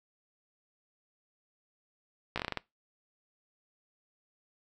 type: slowing click train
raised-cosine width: 0.3 ms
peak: -16 dBFS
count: 8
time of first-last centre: 2.36-2.573 s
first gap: 16 ms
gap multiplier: 1.21
effects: noise-tail reverb RT60 0.2 s tail -21 dB re dry